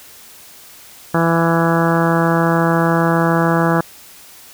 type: harmonic tone with a mistuned harmonic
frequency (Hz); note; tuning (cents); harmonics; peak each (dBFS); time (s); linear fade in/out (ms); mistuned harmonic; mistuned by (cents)
166.6; E3; +19; 1 / 2 / 3 / 4 / 5 / 6 / 7 / 8 / 9 / 10; -16 / -19 / -21 / -22 / -23 / -24 / -24 / -25 / -26 / -26; 1.14-3.81; 5; 9; -30
effects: white hiss -41 dBFS RMS until 4.53 s